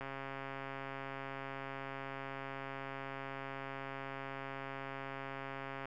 click train, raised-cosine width 0.5 ms, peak -28 dBFS, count 796, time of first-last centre 0.01-5.856 s, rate 136 Hz, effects none

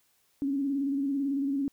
sine tone with vibrato, 277.2 Hz, C#4, in tune, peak -26 dBFS, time 0.42-1.68 s, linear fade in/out 0 ms, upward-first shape square, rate 18 Hz, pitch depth 44 cents each way, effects white hiss -69 dBFS RMS until 1.72 s

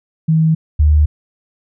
sine tone pair in turn, 159.6 / 75.32 Hz, D#3 / D2, +44 / +44 cents, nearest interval octave + minor second, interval 1300 cents, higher first, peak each -9 / -7 dBFS, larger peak second, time 0.28-0.55 / 0.79-1.06 s, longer neither, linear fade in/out 10 ms, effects none

